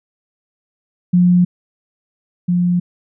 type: tone pair in turn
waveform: sine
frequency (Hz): 178.1 / 176.87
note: F3 / F3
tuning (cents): +34 / +22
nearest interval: unison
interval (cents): 12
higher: first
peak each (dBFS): -8 / -12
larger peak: first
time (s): 1.13-1.45 / 2.48-2.8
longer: neither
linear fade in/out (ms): 10
effects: none